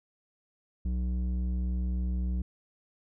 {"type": "tone with low-pass filter", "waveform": "square", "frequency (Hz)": 61.74, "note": "B1", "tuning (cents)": 0, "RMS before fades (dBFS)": -30, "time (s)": [0.85, 2.42], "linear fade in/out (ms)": 5, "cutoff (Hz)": 190, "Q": 1.1, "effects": []}